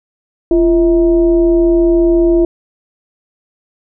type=tone with frequency modulation; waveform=sine; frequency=341.8 Hz; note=F4; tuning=37 cents flat; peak=-7 dBFS; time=0.51-2.45 s; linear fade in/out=2 ms; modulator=302 Hz; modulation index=0.5; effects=none